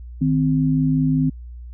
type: tone pair together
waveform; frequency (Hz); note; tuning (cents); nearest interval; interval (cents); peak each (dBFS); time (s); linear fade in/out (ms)
sine; 154.81 / 260; D#3 / C4; -8 / -11; major sixth; 897; -18; 0.21-1.3; 10
effects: added 60 Hz sine -33 dBFS peak until 1.73 s